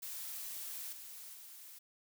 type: noise with level steps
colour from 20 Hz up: blue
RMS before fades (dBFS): -44 / -50 / -53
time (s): 0.02-1.79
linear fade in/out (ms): 10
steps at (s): 0.92 / 1.33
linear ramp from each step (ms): 10
effects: none